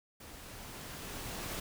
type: noise with level ramp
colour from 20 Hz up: pink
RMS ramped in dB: -51 to -39 dBFS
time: 0.2-1.6 s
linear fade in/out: 5 ms
effects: none